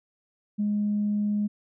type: tone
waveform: sine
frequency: 207.7 Hz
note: G#3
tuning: in tune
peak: -22 dBFS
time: 0.58-1.48 s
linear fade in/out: 20 ms
effects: tanh soft clip ceiling -18 dBFS